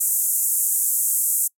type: band-pass noise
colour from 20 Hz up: white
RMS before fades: -21 dBFS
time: 0-1.48 s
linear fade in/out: 10 ms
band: 7200 to 14000 Hz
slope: 48 dB/octave
effects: noise-tail reverb RT60 0.1 s tail -25 dB re dry